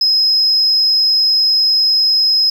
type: tone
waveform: triangle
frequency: 5110 Hz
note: D#8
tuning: 45 cents sharp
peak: -7 dBFS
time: 0.01-2.5 s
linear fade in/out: 5 ms
effects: tanh soft clip ceiling -7 dBFS + 7-bit